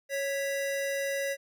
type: tone pair together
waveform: square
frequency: 552.9 / 1972 Hz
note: C#5 / B6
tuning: -5 / -3 cents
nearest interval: octave + minor seventh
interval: 2202 cents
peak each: -31 / -36 dBFS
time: 0.09-1.37 s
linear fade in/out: 50 ms
effects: none